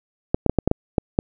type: clicks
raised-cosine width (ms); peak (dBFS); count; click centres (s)
2; -3; 8; 0.345 / 0.463 / 0.496 / 0.587 / 0.676 / 0.714 / 0.982 / 1.189
effects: none